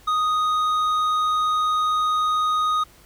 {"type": "tone with hard clipping", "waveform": "sine", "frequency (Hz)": 1244.5, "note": "D#6", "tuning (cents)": 0, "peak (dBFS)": -20, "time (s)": [0.07, 2.84], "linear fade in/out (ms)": 10, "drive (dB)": 6, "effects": ["added 50 Hz sine -53 dBFS peak until 3.05 s", "pink hiss -52 dBFS RMS until 3.05 s"]}